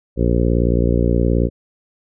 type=harmonic tone; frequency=58.8 Hz; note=A#1; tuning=16 cents sharp; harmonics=1 / 2 / 3 / 4 / 5 / 6 / 7 / 8 / 9; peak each=-17 / -20 / -22 / -23 / -24 / -25 / -25 / -26 / -27 dBFS; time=0.16-1.5 s; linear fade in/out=50 ms; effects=none